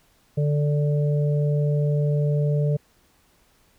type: harmonic tone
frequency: 146.83 Hz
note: D3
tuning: in tune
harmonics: 1 / 3 / 4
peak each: -19 / -29 / -31 dBFS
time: 0.37-2.77 s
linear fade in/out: 10 ms
effects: pink hiss -61 dBFS RMS until 3.78 s